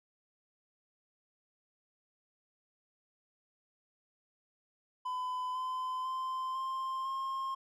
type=tone with pitch steps; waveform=triangle; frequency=1008 / 1022.7 / 1037.5 / 1052.6 / 1067.9 Hz; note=B5 / C6 / C6 / C6 / C6; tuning=+35 / -40 / -15 / +10 / +35 cents; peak=-32 dBFS; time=5.05-7.55 s; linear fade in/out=10 ms; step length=500 ms; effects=none